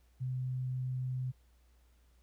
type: tone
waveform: sine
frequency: 128.1 Hz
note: C3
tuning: 36 cents flat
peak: -33 dBFS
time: 0.2-1.32 s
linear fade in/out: 20 ms
effects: added 60 Hz sine -63 dBFS peak until 2.22 s + pink hiss -74 dBFS RMS until 2.22 s